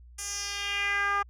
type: tone with band-pass filter sweep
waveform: 10% pulse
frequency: 403.3 Hz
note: G4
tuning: 49 cents sharp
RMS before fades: -30 dBFS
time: 0.18-1.23 s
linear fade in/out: 10 ms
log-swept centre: 8300 to 1100 Hz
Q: 2.6
effects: added 60 Hz sine -48 dBFS peak until 1.29 s